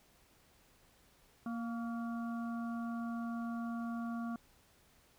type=harmonic tone with a mistuned harmonic; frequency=233.3 Hz; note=A#3; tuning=2 cents sharp; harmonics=1 / 3 / 5 / 6; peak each=-37 / -48 / -49 / -52 dBFS; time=1.46-4.36 s; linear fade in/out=2 ms; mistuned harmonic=5; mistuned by=-40 cents; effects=pink hiss -67 dBFS RMS until 5.18 s